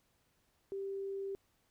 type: tone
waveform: sine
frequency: 392 Hz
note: G4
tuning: in tune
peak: -37 dBFS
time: 0.72-1.35 s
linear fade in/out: 0 ms
effects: pink hiss -75 dBFS RMS until 1.7 s